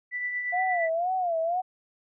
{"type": "tone with tremolo", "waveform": "sine", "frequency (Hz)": 1975.5, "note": "B6", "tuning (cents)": 0, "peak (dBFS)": -26, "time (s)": [0.11, 0.9], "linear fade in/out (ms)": 50, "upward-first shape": "triangle", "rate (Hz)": 8.6, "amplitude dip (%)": 45}
{"type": "tone with vibrato", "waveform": "sine", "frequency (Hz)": 698.5, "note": "F5", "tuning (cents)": 0, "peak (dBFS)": -24, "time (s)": [0.52, 1.62], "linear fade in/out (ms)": 20, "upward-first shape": "sine", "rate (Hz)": 2, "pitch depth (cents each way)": 130}
{"effects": []}